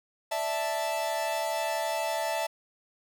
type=chord; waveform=45% pulse; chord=D suspended second; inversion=none; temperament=equal; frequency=587.3 / 659.3 / 880 Hz; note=D5 / E5 / A5; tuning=0 / 0 / 0 cents; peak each=-36 / -31 / -32 dBFS; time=0.31-2.47 s; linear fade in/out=10 ms; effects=none